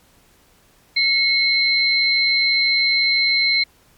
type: tone pair together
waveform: sine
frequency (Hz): 2179 / 4113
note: C#7 / C8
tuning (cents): -30 / -30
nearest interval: major seventh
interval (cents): 1100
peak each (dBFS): -17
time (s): 0.96-3.64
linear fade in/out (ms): 10
effects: pink hiss -55 dBFS RMS until 3.97 s + MP3 96 kbps